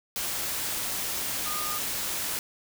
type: tone in noise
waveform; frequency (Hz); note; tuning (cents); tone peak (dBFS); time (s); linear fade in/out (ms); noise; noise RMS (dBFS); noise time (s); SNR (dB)
sine; 1223; D#6; -30; -34; 1.46-1.78; 0; white; -31; 0.16-2.39; -6
effects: none